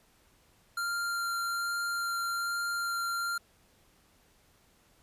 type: tone with vibrato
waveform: square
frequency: 1388 Hz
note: F6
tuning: 11 cents flat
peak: -31 dBFS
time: 0.77-3.38 s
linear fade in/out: 5 ms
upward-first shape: sine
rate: 1.2 Hz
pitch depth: 8 cents each way
effects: pink hiss -65 dBFS RMS until 5.02 s + resampled to 32000 Hz